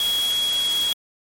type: tone in noise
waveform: sine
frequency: 3322 Hz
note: G#7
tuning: in tune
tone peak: -19 dBFS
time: 0-0.93 s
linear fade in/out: 2 ms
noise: white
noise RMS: -30 dBFS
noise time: 0-0.93 s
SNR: +8 dB
effects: MP3 64 kbps